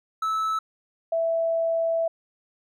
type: tone pair in turn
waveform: triangle / sine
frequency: 1306 / 660.4 Hz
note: E6 / E5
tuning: -17 / +3 cents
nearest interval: octave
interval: 1180 cents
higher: first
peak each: -21 dBFS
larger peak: neither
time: 0.22-0.59 / 1.12-2.08 s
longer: second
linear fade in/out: 5 ms
effects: none